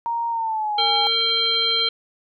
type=tone with pitch glide; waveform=sine; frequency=932.3 to 821 Hz; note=A#5 to G#5; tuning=0 to -20 cents; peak=-21 dBFS; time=0.06-1.07 s; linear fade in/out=0 ms; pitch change=-220 cents; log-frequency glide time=0.3-0.81 s
type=harmonic tone; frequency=456 Hz; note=A#4; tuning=38 cents flat; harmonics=1 / 3 / 5 / 7 / 9; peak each=-31 / -30 / -31 / -20 / -22 dBFS; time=0.78-1.89 s; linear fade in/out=5 ms
effects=none